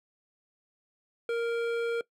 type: tone with hard clipping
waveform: sine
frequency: 466.2 Hz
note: A#4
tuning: in tune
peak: -29 dBFS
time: 1.29-2.01 s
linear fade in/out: 2 ms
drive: 12 dB
effects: noise-tail reverb RT60 0.1 s tail -20 dB re dry